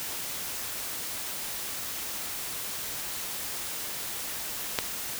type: click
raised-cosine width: 0.2 ms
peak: -7 dBFS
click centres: 4.788 s
effects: white hiss -35 dBFS RMS until 5.19 s